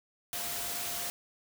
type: tone in noise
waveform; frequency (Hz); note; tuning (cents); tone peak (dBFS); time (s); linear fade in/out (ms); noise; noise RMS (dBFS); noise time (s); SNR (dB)
sine; 698; F5; -1; -47; 0.33-1.1; 0; white; -36; 0.33-1.1; -14
effects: none